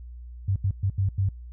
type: tone bursts at uneven times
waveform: sine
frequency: 97.1 Hz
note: G2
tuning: 16 cents flat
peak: -20 dBFS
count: 5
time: 0.48-0.56 / 0.64-0.71 / 0.83-0.9 / 0.98-1.09 / 1.18-1.29 s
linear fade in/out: 5 ms
effects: added 60 Hz sine -38 dBFS peak until 1.52 s